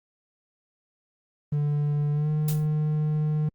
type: tone with pitch glide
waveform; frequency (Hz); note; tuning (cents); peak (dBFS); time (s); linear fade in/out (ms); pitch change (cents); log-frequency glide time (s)
triangle; 146.83 to 152.36; D3 to D#3; 0 to -36; -20; 1.52-3.49; 5; +64; 2.13-2.29
type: noise with exponential decay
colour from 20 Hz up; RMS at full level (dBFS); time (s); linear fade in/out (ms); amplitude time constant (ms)
blue; -29; 2.48-2.67; 5; 40
effects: Opus 24 kbps

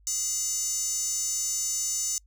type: tone with high-pass filter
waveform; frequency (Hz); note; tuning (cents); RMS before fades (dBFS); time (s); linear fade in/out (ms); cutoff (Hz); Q
square; 413.5; G#4; -8; -29; 0.07-2.18; 0; 6600; 9.1
effects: noise-tail reverb RT60 0.1 s tail -26 dB re dry + added 50 Hz sine -55 dBFS peak until 2.26 s

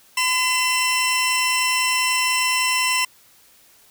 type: tone pair together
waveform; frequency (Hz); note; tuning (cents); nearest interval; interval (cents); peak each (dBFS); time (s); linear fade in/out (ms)
20% pulse; 1013.9 / 2695; B5 / E7; +45 / +38; octave + perfect fourth; 1693; -16; 0.17-3.05; 5
effects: white hiss -53 dBFS RMS until 3.9 s

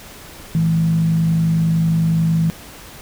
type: tone with frequency modulation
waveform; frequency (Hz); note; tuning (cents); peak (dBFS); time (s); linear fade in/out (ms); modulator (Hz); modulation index
sine; 163.7; E3; -12; -13; 0.55-2.5; 0; 51; 0.38
effects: pink hiss -38 dBFS RMS until 3.01 s

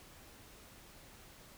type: silence
effects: pink hiss -57 dBFS RMS until 1.57 s

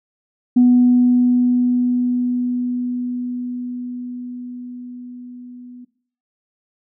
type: tone with level ramp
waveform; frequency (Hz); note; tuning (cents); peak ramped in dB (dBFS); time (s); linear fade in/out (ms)
sine; 246.8; B3; -1; -7 to -35; 0.56-5.85; 10
effects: noise-tail reverb RT60 0.5 s tail -18 dB re dry + tanh soft clip ceiling -4 dBFS

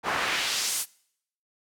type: noise with band-pass filter sweep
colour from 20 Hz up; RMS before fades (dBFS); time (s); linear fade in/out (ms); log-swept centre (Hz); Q
pink; -28; 0.03-0.86; 50; 930 to 11000; 1.1
effects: noise-tail reverb RT60 0.7 s tail -24 dB re dry

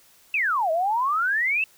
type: exponential two-way sweep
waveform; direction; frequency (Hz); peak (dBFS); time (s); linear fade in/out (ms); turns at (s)
sine; down then up; 2709 to 622.3 to 2709; -20; 0.34-1.64; 2; 0.71
effects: white hiss -56 dBFS RMS until 1.77 s

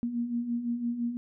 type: beating tone pair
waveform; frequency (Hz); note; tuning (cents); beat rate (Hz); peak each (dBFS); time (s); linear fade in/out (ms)
sine; 233.1 / 239; A#3 / A#3; 0 / +43; 5.9; -36 / -29; 0.03-1.17; 0
effects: none

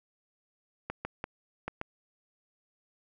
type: clicks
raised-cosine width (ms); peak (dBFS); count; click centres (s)
0.5; -19; 5; 0.9 / 1.05 / 1.241 / 1.68 / 1.814
effects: none

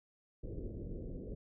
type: low-pass noise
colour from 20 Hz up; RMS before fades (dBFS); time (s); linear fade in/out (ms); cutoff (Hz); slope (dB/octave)
pink; -43; 0.43-1.35; 10; 510; 48
effects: none

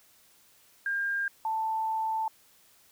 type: tone pair in turn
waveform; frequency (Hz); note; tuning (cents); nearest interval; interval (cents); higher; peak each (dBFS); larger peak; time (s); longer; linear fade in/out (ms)
sine; 1605 / 883.8; G6 / A5; +40 / +7; minor seventh; 1033; first; -27; neither; 0.86-1.28 / 1.45-2.28; second; 2
effects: white hiss -61 dBFS RMS until 2.91 s

